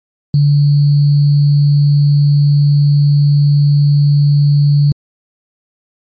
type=tone with sample-and-hold; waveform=sine; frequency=144.7 Hz; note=D3; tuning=25 cents flat; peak=-6 dBFS; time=0.34-4.92 s; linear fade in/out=2 ms; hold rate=4410 Hz; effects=MP3 32 kbps